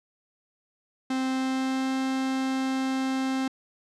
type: tone with pitch glide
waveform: 45% pulse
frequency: 261.6 to 264 Hz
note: C4 to C4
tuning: 0 to +16 cents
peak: -25 dBFS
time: 1.1-3.48 s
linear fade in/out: 5 ms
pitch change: +16 cents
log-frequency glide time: 1.28-1.93 s
effects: low-pass 7000 Hz 12 dB/octave